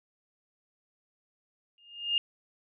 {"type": "tone with exponential growth", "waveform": "sine", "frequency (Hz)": 2827, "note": "F7", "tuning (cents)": 20, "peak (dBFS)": -21, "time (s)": [1.78, 2.18], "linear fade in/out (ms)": 1, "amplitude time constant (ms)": 86, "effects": []}